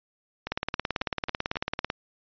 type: two click trains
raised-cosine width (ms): 0.3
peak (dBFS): -11 / -16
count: 26 / 5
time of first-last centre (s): 0.52-1.901 / 0.47-1.557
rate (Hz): 18.1 / 3.68
effects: resampled to 11025 Hz